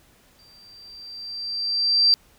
sine tone with exponential growth, 4699 Hz, D8, in tune, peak -12 dBFS, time 0.39-2.14 s, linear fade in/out 0 ms, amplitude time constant 380 ms, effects pink hiss -57 dBFS RMS until 2.38 s

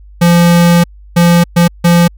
square tone bursts at uneven times, 172.2 Hz, F3, 24 cents flat, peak -5 dBFS, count 4, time 0.21-0.84 / 1.16-1.44 / 1.56-1.68 / 1.84-2.08 s, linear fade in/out 10 ms, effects added 50 Hz sine -33 dBFS peak until 2.17 s

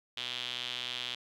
sawtooth tone with band-pass filter, 123.5 Hz, B2, in tune, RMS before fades -38 dBFS, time 0.17-1.15 s, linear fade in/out 5 ms, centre 3300 Hz, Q 5.2, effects none

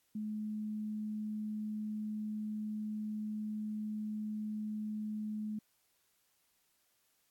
sine tone, 213.4 Hz, G#3, 47 cents sharp, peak -36 dBFS, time 0.15-5.59 s, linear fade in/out 5 ms, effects white hiss -75 dBFS RMS until 7.3 s + AAC 64 kbps

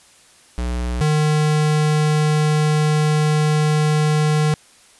square tone pair in turn, 60.7 / 152.25 Hz, B1 / D#3, -29 / -37 cents, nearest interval octave + major third, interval 1592 cents, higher second, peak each -21 / -15 dBFS, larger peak second, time 0.58-1.01 / 1.01-4.54 s, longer second, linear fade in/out 0 ms, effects white hiss -50 dBFS RMS until 4.99 s + resampled to 24000 Hz

